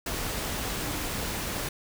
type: tone in noise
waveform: sine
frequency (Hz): 294.8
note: D4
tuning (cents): +7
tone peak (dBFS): -41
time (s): 0.79-1.07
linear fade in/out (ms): 5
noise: pink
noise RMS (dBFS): -32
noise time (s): 0.06-1.69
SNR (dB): -12
effects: none